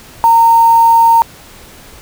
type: tone with quantisation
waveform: sine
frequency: 920 Hz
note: A#5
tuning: 23 cents flat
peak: -4 dBFS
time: 0.24-1.22 s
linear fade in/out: 0 ms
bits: 4
effects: pink hiss -37 dBFS RMS until 2.01 s